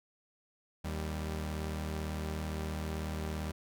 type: tone pair together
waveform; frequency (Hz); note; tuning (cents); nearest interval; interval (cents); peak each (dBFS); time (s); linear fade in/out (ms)
sawtooth; 77.78 / 196; D#2 / G3; 0 / 0; octave + major third; 1600; -32 / -37; 0.84-3.52; 10
effects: none